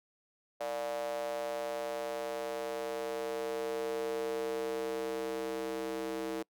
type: tone with high-pass filter sweep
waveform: square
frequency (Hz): 65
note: C2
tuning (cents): -11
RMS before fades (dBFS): -36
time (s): 0.6-6.43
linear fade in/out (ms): 10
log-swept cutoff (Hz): 600 to 380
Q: 5.7
effects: noise-tail reverb RT60 0.1 s tail -25 dB re dry